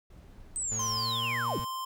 brown noise, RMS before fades -50 dBFS, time 0.1-1.01 s, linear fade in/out 5 ms
sine linear sweep, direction down, 8300 to 49 Hz, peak -30 dBFS, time 0.56-1.6 s, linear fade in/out 0 ms
35% pulse tone with pitch glide, 111.1 to 118.39 Hz, A2 to A#2, +17 to +27 cents, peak -35 dBFS, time 0.71-1.65 s, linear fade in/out 10 ms, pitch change +110 cents, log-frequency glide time 0.94-1.37 s
square tone, 1044 Hz, C6, 4 cents flat, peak -34 dBFS, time 0.79-1.85 s, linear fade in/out 5 ms
effects none

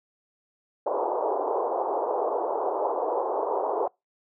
pink band-pass noise, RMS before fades -27 dBFS, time 0.86-3.88 s, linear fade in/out 5 ms, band 380 to 1000 Hz, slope 48 dB/octave, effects noise-tail reverb RT60 0.2 s tail -25 dB re dry

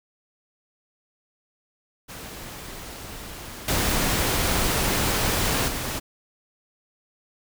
pink noise with level steps, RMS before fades -38 / -23 / -29 dBFS, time 2.08-6 s, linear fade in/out 20 ms, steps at 3.68 / 5.68 s, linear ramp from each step 2 ms, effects none

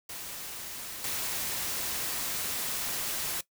white noise with level steps, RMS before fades -40 / -33 dBFS, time 0.09-3.41 s, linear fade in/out 5 ms, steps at 1.04 s, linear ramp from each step 2 ms, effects noise-tail reverb RT60 0.1 s tail -18 dB re dry

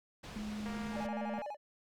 pink low-pass noise, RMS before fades -48 dBFS, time 0.23-1.07 s, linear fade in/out 10 ms, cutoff 5600 Hz, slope 12 dB/octave
sine tone with pitch glide, 211.4 to 215.6 Hz, G#3 to A3, +31 to -35 cents, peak -38 dBFS, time 0.36-1.39 s, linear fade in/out 0 ms, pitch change +34 cents, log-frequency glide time 0.67-1 s
click train, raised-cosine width 0.5 ms, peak -33 dBFS, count 178, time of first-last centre 0.66-1.416 s, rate 234 Hz
triangle tone with vibrato, 702 Hz, F5, 9 cents sharp, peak -37 dBFS, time 0.92-1.57 s, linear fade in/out 50 ms, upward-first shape square, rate 12 Hz, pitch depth 300 cents each way
effects none

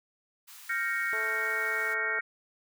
white high-pass noise, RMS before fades -49 dBFS, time 0.47-1.95 s, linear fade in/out 20 ms, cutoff 870 Hz, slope 48 dB/octave
sine chord, G half-diminished seventh, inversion third, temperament equal with one note detuned, 1388.9 / 1568 / 1864.7 / 2217 Hz, F6 / G6 / Bb6 / Db7, -10 / 0 / 0 / 0 cents, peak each -34 / -35 / -31 / -35 dBFS, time 0.69-2.21 s, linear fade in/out 10 ms
harmonic tone, 218.4 Hz, A3, 13 cents flat, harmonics 2 / 3 / 4 / 5 / 6 / 7, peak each -39 / -43 / -45 / -47 / -49 / -50 dBFS, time 1.13-2.19 s, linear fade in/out 0 ms
effects none

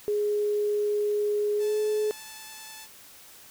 sine tone with pitch glide, 416.2 to 424.9 Hz, G#4 to G#4, +4 to +40 cents, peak -23 dBFS, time 0.08-2.11 s, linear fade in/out 0 ms, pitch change +36 cents, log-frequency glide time 1.57-1.76 s
5% pulse tone with vibrato, 874 Hz, A5, 12 cents flat, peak -30 dBFS, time 1.58-2.88 s, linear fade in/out 50 ms, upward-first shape square, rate 10 Hz, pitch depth 10 cents each way
effects white hiss -50 dBFS RMS until 3.5 s

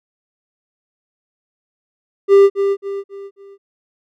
triangle tone with echo, 396.5 Hz, G4, 20 cents sharp, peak -3 dBFS, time 2.28-2.5 s, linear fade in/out 50 ms, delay 270 ms, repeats 4, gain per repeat -8 dB, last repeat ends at 3.58 s, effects none

